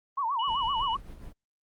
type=tone with vibrato; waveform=sine; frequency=1007 Hz; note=B5; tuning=33 cents sharp; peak=-26 dBFS; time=0.17-0.97 s; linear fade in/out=10 ms; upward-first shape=sine; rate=7.8 Hz; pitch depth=220 cents each way
type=tone; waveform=sine; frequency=2939 Hz; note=F#7; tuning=12 cents flat; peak=-33 dBFS; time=0.39-0.95 s; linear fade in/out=5 ms
type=noise with tremolo; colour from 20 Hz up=brown; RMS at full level=-42 dBFS; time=0.47-1.33 s; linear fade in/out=10 ms; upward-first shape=sine; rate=6.7 Hz; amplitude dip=50%
effects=Opus 32 kbps